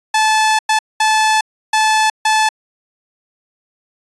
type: tone bursts at uneven times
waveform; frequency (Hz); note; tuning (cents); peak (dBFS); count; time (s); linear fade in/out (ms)
sawtooth; 869; A5; -22; -7; 5; 0.14-0.59 / 0.69-0.79 / 1-1.41 / 1.73-2.1 / 2.25-2.49; 5
effects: resampled to 22050 Hz